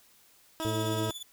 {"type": "tone", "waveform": "15% pulse", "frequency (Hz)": 321.2, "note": "E4", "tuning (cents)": -45, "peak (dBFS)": -26, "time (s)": [0.6, 1.11], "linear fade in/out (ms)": 0}
{"type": "tone with tremolo", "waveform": "sawtooth", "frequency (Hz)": 3469, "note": "A7", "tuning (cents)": -25, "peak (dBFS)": -33, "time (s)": [0.62, 1.23], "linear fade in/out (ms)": 5, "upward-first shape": "triangle", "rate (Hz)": 17, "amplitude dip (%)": 80}
{"type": "harmonic tone", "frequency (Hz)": 110, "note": "A2", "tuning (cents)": 0, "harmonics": [1, 2, 3, 4, 5], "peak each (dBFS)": [-32, -40, -37, -36, -46], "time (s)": [0.65, 1.1], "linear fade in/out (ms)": 0}
{"effects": ["white hiss -61 dBFS RMS until 1.32 s"]}